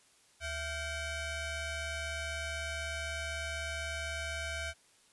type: ring-modulated tone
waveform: 20% pulse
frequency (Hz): 740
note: F#5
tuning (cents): 0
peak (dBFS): -28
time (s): 0.4-4.74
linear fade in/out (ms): 50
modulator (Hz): 816
effects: white hiss -65 dBFS RMS until 5.12 s + resampled to 24000 Hz